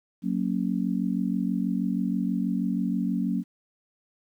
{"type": "chord", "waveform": "sine", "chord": "F# major", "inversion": "none", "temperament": "just", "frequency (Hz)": [185, 231.2, 277.5], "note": ["F#3", "A#3", "C#4"], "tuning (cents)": [0, -14, 2], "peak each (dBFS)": [-27, -28, -30], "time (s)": [0.22, 3.44], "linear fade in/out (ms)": 50, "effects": ["10-bit"]}